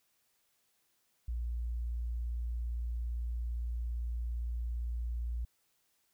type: tone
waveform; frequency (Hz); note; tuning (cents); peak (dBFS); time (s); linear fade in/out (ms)
sine; 58.8; A#1; +16; -33; 1.28-5.45; 5
effects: white hiss -75 dBFS RMS until 6.13 s